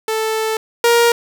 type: tone pair in turn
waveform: sawtooth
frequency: 440 / 470.5 Hz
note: A4 / A#4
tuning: 0 / +16 cents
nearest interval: minor second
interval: 116 cents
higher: second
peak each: -13 / -6 dBFS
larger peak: second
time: 0.08-0.57 / 0.84-1.12 s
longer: first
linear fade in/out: 2 ms
effects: none